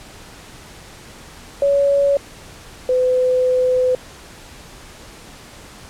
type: tone pair in turn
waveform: sine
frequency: 562 / 506.7 Hz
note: C#5 / B4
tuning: +24 / +44 cents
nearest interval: major second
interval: 180 cents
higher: first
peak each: -12 / -13 dBFS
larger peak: first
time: 1.62-2.17 / 2.89-3.95 s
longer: second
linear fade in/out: 2 ms
effects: pink hiss -40 dBFS RMS until 5.89 s + low-pass 10000 Hz 12 dB/octave